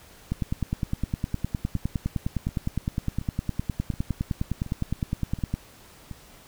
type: two click trains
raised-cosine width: 5 ms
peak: -24 / -13 dBFS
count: 8 / 52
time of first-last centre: 1.04-6.112 / 0.32-5.54 s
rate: 1.38 / 9.77 Hz
effects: pink hiss -51 dBFS RMS until 6.47 s